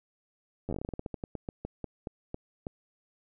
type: slowing click train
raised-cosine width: 2 ms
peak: -22 dBFS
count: 22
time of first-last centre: 0.69-2.668 s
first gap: 10 ms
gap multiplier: 1.19
effects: none